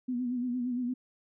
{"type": "tone with vibrato", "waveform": "sine", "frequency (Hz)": 247.1, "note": "B3", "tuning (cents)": 1, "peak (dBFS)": -29, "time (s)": [0.08, 0.94], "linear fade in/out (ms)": 10, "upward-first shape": "sine", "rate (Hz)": 8.7, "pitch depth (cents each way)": 56, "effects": []}